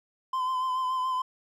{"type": "tone with vibrato", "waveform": "triangle", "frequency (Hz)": 1027, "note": "C6", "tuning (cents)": -33, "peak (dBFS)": -24, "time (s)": [0.33, 1.22], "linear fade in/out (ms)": 5, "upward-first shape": "sine", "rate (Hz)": 7, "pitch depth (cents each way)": 30, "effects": []}